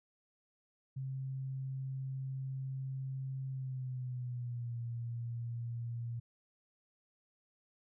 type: tone with pitch glide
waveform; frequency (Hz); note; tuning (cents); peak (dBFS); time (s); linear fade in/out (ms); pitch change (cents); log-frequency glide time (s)
sine; 133 to 117.81; C3 to A#2; +29 to +19; -37; 0.96-6.2; 10; -210; 3.49-4.78
effects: none